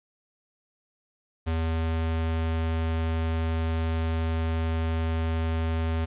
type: tone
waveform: square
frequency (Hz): 81.3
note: E2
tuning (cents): -23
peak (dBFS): -25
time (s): 1.46-6.06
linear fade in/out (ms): 20
effects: resampled to 8000 Hz + 9-bit